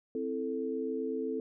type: chord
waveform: sine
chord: A minor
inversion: first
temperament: equal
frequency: 261.6 / 329.6 / 440 Hz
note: C4 / E4 / A4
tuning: 0 / 0 / 0 cents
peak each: -36 / -39 / -34 dBFS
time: 0.15-1.4 s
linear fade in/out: 2 ms
effects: none